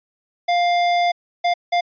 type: tone bursts at uneven times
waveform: square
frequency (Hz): 700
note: F5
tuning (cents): +4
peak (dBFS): -16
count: 3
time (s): 0.48-1.12 / 1.44-1.54 / 1.72-1.81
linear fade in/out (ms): 10
effects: resampled to 11025 Hz